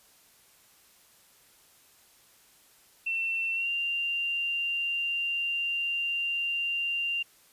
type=tone with pitch glide; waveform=sine; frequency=2695 to 2782 Hz; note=E7 to F7; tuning=+38 to -7 cents; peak=-27 dBFS; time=3.06-7.23 s; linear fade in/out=10 ms; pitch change=+55 cents; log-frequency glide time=3.54-3.69 s; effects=white hiss -60 dBFS RMS until 7.52 s + resampled to 32000 Hz